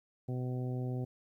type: harmonic tone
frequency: 126.2 Hz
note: B2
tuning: 38 cents sharp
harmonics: 1 / 2 / 3 / 4 / 5 / 6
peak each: -34 / -41 / -44 / -48 / -52 / -52 dBFS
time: 0.28-1.05 s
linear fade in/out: 10 ms
effects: 12-bit